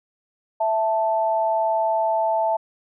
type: tone pair together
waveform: sine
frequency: 659.3 / 880 Hz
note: E5 / A5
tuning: 0 / 0 cents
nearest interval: perfect fourth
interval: 500 cents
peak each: -21 / -21 dBFS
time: 0.6-2.57 s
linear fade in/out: 10 ms
effects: none